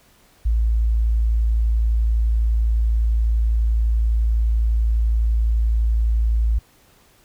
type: tone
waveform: sine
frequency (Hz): 55.9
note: A1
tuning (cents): +28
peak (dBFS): -15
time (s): 0.45-6.59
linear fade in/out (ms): 10
effects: pink hiss -55 dBFS RMS until 7.24 s